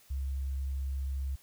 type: tone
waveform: sine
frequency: 67.6 Hz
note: C#2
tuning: 43 cents flat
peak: -31 dBFS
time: 0.1-1.36 s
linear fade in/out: 10 ms
effects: white hiss -61 dBFS RMS until 1.42 s